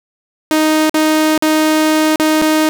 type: tone with dropouts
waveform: sawtooth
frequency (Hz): 311.1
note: D#4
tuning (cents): 0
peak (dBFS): -6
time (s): 0.51-2.69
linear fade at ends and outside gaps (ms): 0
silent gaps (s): 0.895-0.943 / 1.378-1.424 / 2.158-2.198 / 2.416-2.421
effects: none